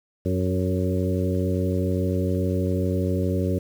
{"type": "harmonic tone with a mistuned harmonic", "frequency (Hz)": 92.5, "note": "F#2", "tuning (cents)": 0, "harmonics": [1, 2, 3, 4, 5, 6], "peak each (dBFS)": [-24, -27, -29, -30, -31, -32], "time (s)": [0.25, 3.59], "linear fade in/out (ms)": 10, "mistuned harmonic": 5, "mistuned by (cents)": -20, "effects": ["8-bit"]}